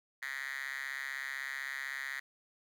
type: tone with high-pass filter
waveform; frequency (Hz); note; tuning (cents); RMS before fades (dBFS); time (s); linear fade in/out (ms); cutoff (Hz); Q
5% pulse; 135.9; C#3; -34; -40; 0.22-2.2; 5; 1900; 7.9
effects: none